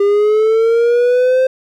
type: linear sweep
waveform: triangle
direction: up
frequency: 400 to 523 Hz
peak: -7 dBFS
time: 0-1.47 s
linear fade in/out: 5 ms
effects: none